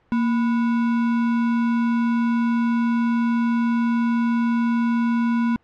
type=tone with sample-and-hold; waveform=sine; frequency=233.1 Hz; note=A#3; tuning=in tune; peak=-17 dBFS; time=0.12-5.56 s; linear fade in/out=0 ms; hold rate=1225 Hz; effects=pink hiss -61 dBFS RMS until 5.63 s + low-pass 2000 Hz 12 dB/octave